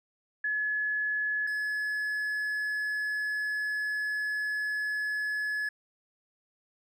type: tone pair in turn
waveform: sine / triangle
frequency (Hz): 1704 / 1704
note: G#6 / G#6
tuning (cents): +44 / +44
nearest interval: unison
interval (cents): 0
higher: neither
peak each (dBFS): -27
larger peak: neither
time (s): 0.44-1.47 / 1.47-5.69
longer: second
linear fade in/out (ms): 5
effects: none